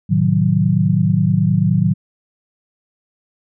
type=chord; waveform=sine; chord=A diminished seventh; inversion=none; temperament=equal; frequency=110 / 130.81 / 155.56 / 185 Hz; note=A2 / C3 / Eb3 / Gb3; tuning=0 / 0 / 0 / 0 cents; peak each=-18 / -22 / -16 / -16 dBFS; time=0.09-1.94 s; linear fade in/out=20 ms; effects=none